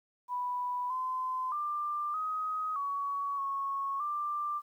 sine tone with pitch steps, 987 / 1026 / 1189 / 1259 / 1124 / 1102 / 1184 Hz, B5 / C6 / D6 / D#6 / C#6 / C#6 / D6, -1 / -34 / +21 / +20 / +24 / -11 / +14 cents, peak -31 dBFS, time 0.28-4.62 s, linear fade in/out 50 ms, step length 620 ms, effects 11-bit

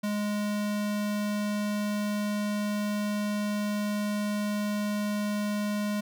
square tone, 207.7 Hz, G#3, in tune, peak -28 dBFS, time 0.03-6.01 s, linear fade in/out 10 ms, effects none

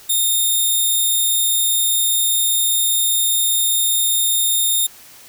5% pulse tone, 3665 Hz, A#7, 30 cents flat, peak -7 dBFS, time 0.09-4.87 s, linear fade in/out 10 ms, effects white hiss -43 dBFS RMS until 5.28 s

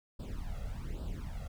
brown noise with flanger, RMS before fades -39 dBFS, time 0.19-1.48 s, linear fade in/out 10 ms, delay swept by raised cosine 0.23 to 1.53 ms, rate 1.2 Hz, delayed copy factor +0.9, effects none

